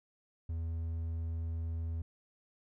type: tone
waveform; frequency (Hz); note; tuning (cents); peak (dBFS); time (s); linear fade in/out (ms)
triangle; 82.2; E2; -4; -32; 0.49-2.02; 5
effects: none